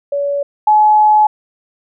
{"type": "tone pair in turn", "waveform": "sine", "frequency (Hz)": [568, 851], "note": ["C#5", "G#5"], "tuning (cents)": [42, 42], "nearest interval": "perfect fifth", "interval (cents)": 700, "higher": "second", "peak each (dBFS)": [-14, -6], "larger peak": "second", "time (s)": [[0.12, 0.43], [0.67, 1.27]], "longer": "second", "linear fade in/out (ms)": 5, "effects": []}